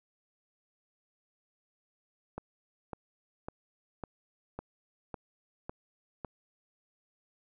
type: click train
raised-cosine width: 1 ms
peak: -24 dBFS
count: 8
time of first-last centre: 2.38-6.247 s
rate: 1.81 Hz
effects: none